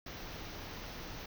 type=band-stop noise; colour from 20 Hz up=pink; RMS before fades=-45 dBFS; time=0.06-1.26 s; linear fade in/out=5 ms; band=6300 to 14000 Hz; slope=96 dB/octave; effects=none